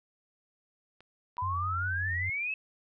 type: clicks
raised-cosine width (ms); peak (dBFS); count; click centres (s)
0.3; -38; 2; 1.006 / 1.369
type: exponential sweep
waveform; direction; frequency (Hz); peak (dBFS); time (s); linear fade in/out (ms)
sine; up; 972 to 2637; -30; 1.38-2.54; 2
type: tone with vibrato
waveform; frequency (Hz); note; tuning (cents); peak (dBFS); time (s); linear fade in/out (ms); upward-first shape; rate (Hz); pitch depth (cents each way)
sine; 90.6; F#2; -36; -33; 1.42-2.3; 5; sine; 5.1; 57
effects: none